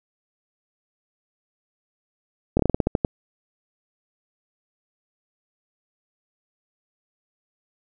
slowing click train, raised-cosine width 2 ms, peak -5 dBFS, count 10, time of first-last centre 2.57-3.048 s, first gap 24 ms, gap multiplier 1.19, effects none

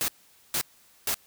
white noise bursts, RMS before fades -27 dBFS, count 3, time 0.01-1.143 s, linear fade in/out 0 ms, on 71 ms, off 460 ms, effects white hiss -59 dBFS RMS until 1.26 s

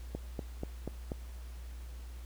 click train, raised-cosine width 2 ms, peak -23 dBFS, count 5, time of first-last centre 0.15-1.119 s, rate 4.13 Hz, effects added 60 Hz sine -42 dBFS peak until 2.25 s + pink hiss -58 dBFS RMS until 2.25 s

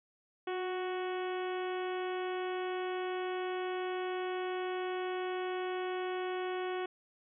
harmonic tone with a mistuned harmonic, 370 Hz, F#4, in tune, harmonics 1 / 2 / 3 / 4 / 5 / 6 / 7 / 8 / 9, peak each -35 / -41 / -45 / -47 / -49 / -51 / -52 / -53 / -54 dBFS, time 0.47-6.86 s, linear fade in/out 5 ms, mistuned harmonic 1, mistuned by -27 cents, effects none

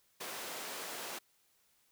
pink high-pass noise, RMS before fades -43 dBFS, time 0.2-1.19 s, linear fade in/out 10 ms, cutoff 430 Hz, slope 12 dB/octave, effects white hiss -72 dBFS RMS until 1.91 s

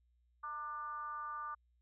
sine tone with frequency modulation, 1191 Hz, D6, 24 cents sharp, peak -40 dBFS, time 0.43-1.55 s, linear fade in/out 10 ms, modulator 282 Hz, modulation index 0.62, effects added 60 Hz sine -70 dBFS peak until 1.81 s

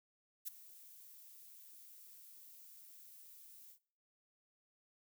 violet noise with ADSR envelope, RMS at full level -40 dBFS, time 0.45-3.79 s, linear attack 28 ms, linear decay 10 ms, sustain -18 dB, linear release 88 ms, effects noise-tail reverb RT60 0.5 s tail -21 dB re dry

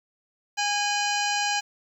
harmonic tone with a mistuned harmonic, 821 Hz, G#5, 20 cents flat, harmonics 1 / 2 / 3 / 4 / 5 / 6 / 7 / 8 / 9, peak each -27 / -30 / -32 / -33 / -34 / -35 / -35 / -36 / -37 dBFS, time 0.57-1.61 s, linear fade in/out 20 ms, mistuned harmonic 4, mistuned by -140 cents, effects 9-bit

